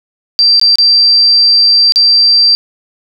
sine tone with dropouts, 4699 Hz, D8, in tune, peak -4 dBFS, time 0.39-2.55 s, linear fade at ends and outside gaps 0 ms, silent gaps 0.597-0.614 / 0.756-0.785 / 1.922-1.959 s, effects none

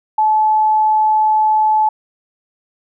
sine tone, 863 Hz, A5, 34 cents flat, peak -10 dBFS, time 0.18-1.89 s, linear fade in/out 5 ms, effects none

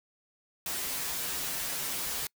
white noise with comb filter, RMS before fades -34 dBFS, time 0.66-2.27 s, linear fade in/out 2 ms, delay 9.3 ms, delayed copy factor -0.85, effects noise-tail reverb RT60 0.1 s tail -26 dB re dry

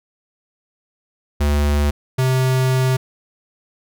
square tone pair in turn, 72.9 / 129.89 Hz, D2 / C3, -12 / -12 cents, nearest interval minor seventh, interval 1000 cents, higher second, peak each -15 dBFS, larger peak neither, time 1.4-1.91 / 2.18-2.97 s, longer second, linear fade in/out 10 ms, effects none

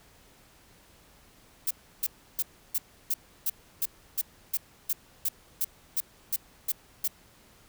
violet noise bursts, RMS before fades -27 dBFS, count 16, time 1.67-7.078 s, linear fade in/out 5 ms, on 38 ms, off 320 ms, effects pink hiss -58 dBFS RMS until 7.68 s

